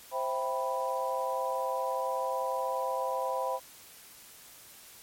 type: chord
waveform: sine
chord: C major seventh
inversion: none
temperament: equal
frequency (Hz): 523.3 / 659.3 / 784 / 987.8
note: C5 / E5 / G5 / B5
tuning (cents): 0 / 0 / 0 / 0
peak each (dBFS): -33 / -37 / -36 / -33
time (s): 0.11-3.6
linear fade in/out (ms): 50
effects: white hiss -52 dBFS RMS until 5.02 s + MP3 64 kbps